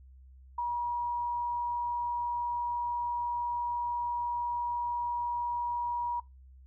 sine tone, 959 Hz, A#5, 49 cents sharp, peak -29 dBFS, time 0.58-6.2 s, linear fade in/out 5 ms, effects noise-tail reverb RT60 0.2 s tail -21 dB re dry + added 65 Hz sine -51 dBFS peak until 6.66 s

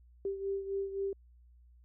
sine beating tone pair, 392 / 395.8 Hz, G4 / G4, 0 / +17 cents, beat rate 3.8 Hz, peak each -34 / -40 dBFS, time 0.25-1.13 s, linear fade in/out 2 ms, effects added 60 Hz sine -57 dBFS peak until 1.84 s

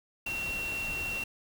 sine tone in noise, 2732 Hz, F7, 39 cents flat, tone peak -32 dBFS, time 0.26-1.24 s, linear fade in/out 5 ms, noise pink, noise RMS -41 dBFS, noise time 0.26-1.24 s, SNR +6 dB, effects none

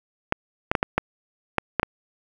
clicks, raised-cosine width 0.5 ms, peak -4 dBFS, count 8, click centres 0.324 / 0.715 / 0.752 / 0.829 / 0.98 / 1.583 / 1.797 / 1.831 s, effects 7-bit

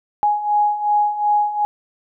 sine beating tone pair, 831 / 833.7 Hz, G#5 / G#5, +1 / +6 cents, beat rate 2.7 Hz, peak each -21 / -16 dBFS, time 0.23-1.65 s, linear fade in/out 0 ms, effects none

